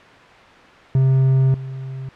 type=tone with level steps; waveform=triangle; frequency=132.6 Hz; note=C3; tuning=23 cents sharp; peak=-10 / -25 dBFS; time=0.95-2.09 s; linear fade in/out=2 ms; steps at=1.54 s; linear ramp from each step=2 ms; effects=white hiss -43 dBFS RMS until 2.15 s + low-pass 2000 Hz 12 dB/octave